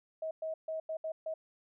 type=tone bursts at uneven times; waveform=sine; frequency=637 Hz; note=D#5; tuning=41 cents sharp; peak=-34 dBFS; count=6; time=0.22-0.31 / 0.42-0.54 / 0.68-0.8 / 0.89-0.97 / 1.04-1.12 / 1.26-1.34 s; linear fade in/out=5 ms; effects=none